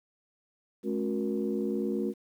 sine tone cluster, 213.2 / 273.7 / 363.5 / 471.5 Hz, G#3 / C#4 / F#4 / A#4, +46 / -22 / -31 / +20 cents, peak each -31 / -34 / -32 / -36 dBFS, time 0.83-2.14 s, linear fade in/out 50 ms, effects tanh soft clip ceiling -18 dBFS + 10-bit

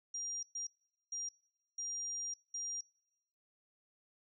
sine tone bursts at uneven times, 5700 Hz, F8, 34 cents sharp, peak -38 dBFS, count 5, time 0.14-0.43 / 0.55-0.67 / 1.12-1.29 / 1.78-2.34 / 2.54-2.81 s, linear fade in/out 5 ms, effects noise-tail reverb RT60 1.0 s tail -26 dB re dry

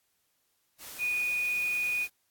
sine tone in noise, 2467 Hz, D#7, 15 cents flat, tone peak -27 dBFS, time 0.98-2.08 s, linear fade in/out 50 ms, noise white, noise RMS -44 dBFS, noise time 0.78-2.1 s, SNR +14 dB, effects white hiss -74 dBFS RMS until 2.3 s + AAC 64 kbps

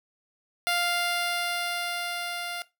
10% pulse tone with level ramp, 699 Hz, F5, 1 cent sharp, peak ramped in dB -15 to -24 dBFS, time 0.67-2.62 s, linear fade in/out 0 ms, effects noise-tail reverb RT60 0.2 s tail -17 dB re dry

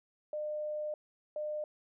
sine tone bursts at uneven times, 604 Hz, D5, 48 cents sharp, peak -34 dBFS, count 2, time 0.33-0.94 / 1.36-1.64 s, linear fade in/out 2 ms, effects none

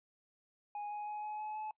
triangle tone with pitch steps, 828 / 834.2 / 840.5 / 846.9 / 853.2 / 859.7 Hz, G#5 / G#5 / G#5 / G#5 / G#5 / A5, -5 / +7 / +20 / +34 / +46 / -40 cents, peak -37 dBFS, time 0.75-1.71 s, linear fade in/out 2 ms, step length 160 ms, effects noise-tail reverb RT60 0.1 s tail -24 dB re dry + resampled to 8000 Hz

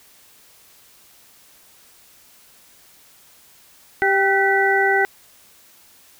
harmonic tone with a mistuned harmonic, 392 Hz, G4, in tune, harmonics 1 / 2 / 4 / 5, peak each -20 / -20 / -20 / -20 dBFS, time 4.02-5.05 s, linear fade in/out 0 ms, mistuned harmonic 4, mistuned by -60 cents, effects white hiss -51 dBFS RMS until 6.19 s

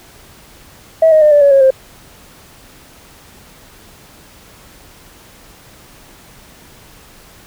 sine tone with pitch steps, 646 / 624.7 / 604.1 / 584.2 / 565 / 546.4 / 528.4 Hz, E5 / D#5 / D5 / D5 / C#5 / C#5 / C5, -35 / +7 / +49 / -9 / +33 / -25 / +17 cents, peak -4 dBFS, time 1.02-1.706 s, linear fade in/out 5 ms, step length 98 ms, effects tanh soft clip ceiling 0 dBFS + pink hiss -42 dBFS RMS until 7.46 s

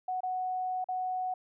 sine tone with dropouts, 740 Hz, F#5, in tune, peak -30 dBFS, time 0.08-1.34 s, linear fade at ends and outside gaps 5 ms, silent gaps 0.206-0.232 / 0.843-0.886 s, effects none

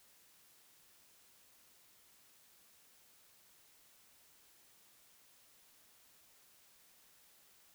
silence, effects white hiss -66 dBFS RMS until 7.74 s

